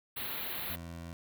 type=band-stop noise; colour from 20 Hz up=white; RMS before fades=-38 dBFS; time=0.16-0.76 s; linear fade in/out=10 ms; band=4300 to 11000 Hz; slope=96 dB/octave
type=tone; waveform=20% pulse; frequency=84.3 Hz; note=E2; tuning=39 cents sharp; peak=-37 dBFS; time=0.7-1.13 s; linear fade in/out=0 ms
effects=none